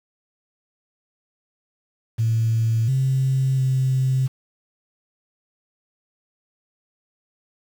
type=tone with pitch steps; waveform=sine; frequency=113.3 / 132.7 / 131 Hz; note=A#2 / C3 / C3; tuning=-49 / +25 / +2 cents; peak=-16 dBFS; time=2.18-4.28 s; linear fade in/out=20 ms; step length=700 ms; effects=tanh soft clip ceiling -12 dBFS + 7-bit